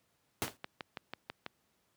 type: noise with exponential decay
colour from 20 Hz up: pink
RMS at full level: -30 dBFS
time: 0.42-0.57 s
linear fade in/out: 0 ms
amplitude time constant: 32 ms
type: click train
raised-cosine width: 0.3 ms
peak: -23 dBFS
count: 7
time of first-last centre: 0.48-1.464 s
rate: 6.1 Hz
effects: pink hiss -75 dBFS RMS until 1.96 s + high-pass 100 Hz 12 dB/octave